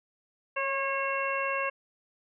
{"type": "harmonic tone with a mistuned harmonic", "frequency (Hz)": 544, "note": "C#5", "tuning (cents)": -33, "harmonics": [1, 2, 3, 4, 5], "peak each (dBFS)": [-33, -32, -35, -37, -34], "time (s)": [0.56, 1.7], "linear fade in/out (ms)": 10, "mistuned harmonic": 1, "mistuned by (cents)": 17, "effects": []}